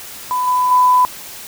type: tone with level steps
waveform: sine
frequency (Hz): 1000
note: B5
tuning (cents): +21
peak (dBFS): -15 / -12 / -8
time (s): 0.31-1.05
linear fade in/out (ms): 0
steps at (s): 0.47 / 0.71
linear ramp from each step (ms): 5
effects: white hiss -33 dBFS RMS until 1.47 s